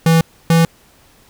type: tone pair in turn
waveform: square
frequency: 164 / 165.43 Hz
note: E3 / E3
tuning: -9 / +6 cents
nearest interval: unison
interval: 15 cents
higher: second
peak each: -9 dBFS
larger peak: neither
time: 0.06-0.21 / 0.5-0.65 s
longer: neither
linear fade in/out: 2 ms
effects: pink hiss -50 dBFS RMS until 1.29 s